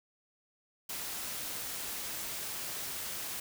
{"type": "noise", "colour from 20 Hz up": "white", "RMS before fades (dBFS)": -39, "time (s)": [0.89, 3.4], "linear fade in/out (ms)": 5, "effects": []}